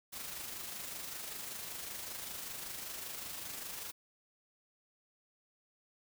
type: noise with amplitude modulation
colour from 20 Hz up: white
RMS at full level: -42 dBFS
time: 0.12-3.92 s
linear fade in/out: 20 ms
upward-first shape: sine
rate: 25.2 Hz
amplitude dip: 40%
effects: none